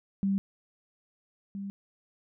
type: tone pair in turn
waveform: sine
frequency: 196 / 198.05 Hz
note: G3 / G3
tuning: 0 / +18 cents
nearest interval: unison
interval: 18 cents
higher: second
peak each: -24 / -34 dBFS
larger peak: first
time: 0.23-0.38 / 1.55-1.7 s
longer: neither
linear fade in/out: 0 ms
effects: none